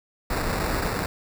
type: noise with sample-and-hold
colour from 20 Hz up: pink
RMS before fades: -26 dBFS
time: 0.3-1.06 s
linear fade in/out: 2 ms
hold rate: 3150 Hz
effects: none